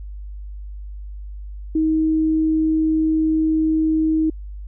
sine tone, 315.7 Hz, D#4, 25 cents sharp, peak -15 dBFS, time 1.75-4.3 s, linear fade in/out 5 ms, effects added 50 Hz sine -30 dBFS peak until 4.67 s

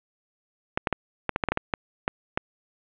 clicks, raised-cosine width 0.5 ms, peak -8 dBFS, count 12, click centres 0.775 / 0.872 / 0.927 / 1.293 / 1.361 / 1.438 / 1.487 / 1.52 / 1.574 / 1.738 / 2.079 / 2.375 s, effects resampled to 8000 Hz + 7-bit

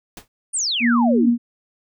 pink noise with exponential decay, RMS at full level -32 dBFS, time 0.17-0.28 s, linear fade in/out 2 ms, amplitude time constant 23 ms
sine exponential sweep, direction down, 9610 to 215.6 Hz, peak -19 dBFS, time 0.53-1.31 s, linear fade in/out 20 ms
sine tone, 237.2 Hz, A#3, 30 cents sharp, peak -14 dBFS, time 0.8-1.38 s, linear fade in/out 50 ms
effects none

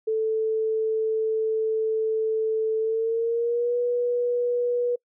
sine tone with pitch glide, 440 to 485.4 Hz, A4 to B4, 0 to -30 cents, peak -21 dBFS, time 0.07-4.96 s, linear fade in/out 10 ms, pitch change +170 cents, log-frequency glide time 2.79-3.77 s, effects noise-tail reverb RT60 0.1 s tail -26 dB re dry

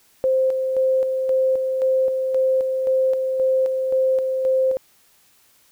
sine tone with tremolo, 523.3 Hz, C5, in tune, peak -15 dBFS, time 0.24-4.77 s, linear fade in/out 0 ms, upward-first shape square, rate 1.9 Hz, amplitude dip 40%, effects white hiss -57 dBFS RMS until 5.71 s

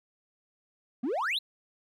triangle exponential sweep, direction up, 220 to 4225 Hz, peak -25 dBFS, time 1.03-1.39 s, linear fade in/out 10 ms, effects tanh soft clip ceiling -21 dBFS

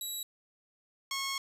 10% pulse tone pair in turn, 3885 / 1091.5 Hz, B7 / C#6, -29 / -27 cents, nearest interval octave + minor seventh, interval 2198 cents, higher first, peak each -27 / -24 dBFS, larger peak second, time 0.01-0.23 / 1.11-1.38 s, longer second, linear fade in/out 2 ms, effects resampled to 32000 Hz + 10-bit

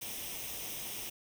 white noise with comb filter, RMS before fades -41 dBFS, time 0.01-1.1 s, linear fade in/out 10 ms, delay 0.34 ms, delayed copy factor +0.6, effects none

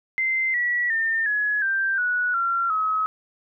sine tone with pitch steps, 2077 / 1937.9 / 1808.1 / 1687 / 1574.1 / 1468.7 / 1370.3 / 1278.5 Hz, C7 / B6 / A6 / G#6 / G6 / F#6 / F6 / D#6, -13 / -33 / +47 / +27 / +7 / -13 / -33 / +47 cents, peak -20 dBFS, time 0.18-3.06 s, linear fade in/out 0 ms, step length 360 ms, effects none

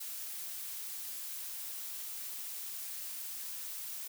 blue noise, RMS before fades -42 dBFS, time 0-4.08 s, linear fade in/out 10 ms, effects none

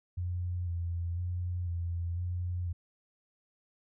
sine tone with vibrato, 87.31 Hz, F2, in tune, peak -31 dBFS, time 0.17-2.73 s, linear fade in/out 10 ms, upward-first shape square, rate 1 Hz, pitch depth 31 cents each way, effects none

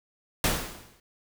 pink noise with exponential decay, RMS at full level -22 dBFS, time 0.44-1 s, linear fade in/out 2 ms, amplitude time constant 120 ms, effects none

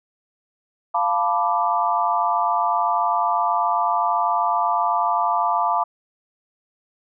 sine chord, B half-diminished seventh, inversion second, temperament equal, 698.5 / 880 / 987.8 / 1174.7 Hz, F5 / A5 / B5 / D6, 0 / 0 / 0 / 0 cents, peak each -23 dBFS, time 0.94-5.84 s, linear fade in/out 10 ms, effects none

